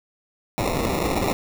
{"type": "noise with sample-and-hold", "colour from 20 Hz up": "violet", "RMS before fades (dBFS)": -23, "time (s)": [0.58, 1.33], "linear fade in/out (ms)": 0, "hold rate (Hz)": 1575, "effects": []}